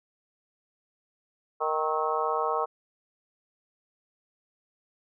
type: harmonic tone with a mistuned harmonic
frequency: 155.56 Hz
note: D#3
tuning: in tune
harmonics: 3 / 4 / 5 / 6 / 7 / 8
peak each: -31 / -33 / -32 / -34 / -30 / -33 dBFS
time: 1.6-2.66 s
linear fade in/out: 20 ms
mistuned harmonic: 8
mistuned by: +66 cents
effects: none